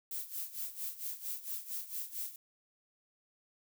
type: noise with tremolo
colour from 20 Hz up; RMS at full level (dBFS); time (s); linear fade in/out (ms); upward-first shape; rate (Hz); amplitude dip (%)
violet; -38; 0.11-2.36; 2; sine; 4.4; 80
effects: none